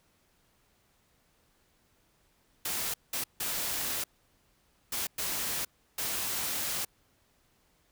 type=noise bursts at uneven times; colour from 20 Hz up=white; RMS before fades=-33 dBFS; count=6; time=2.65-2.94 / 3.13-3.24 / 3.4-4.04 / 4.92-5.07 / 5.18-5.65 / 5.98-6.85 s; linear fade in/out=5 ms; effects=pink hiss -69 dBFS RMS until 7.91 s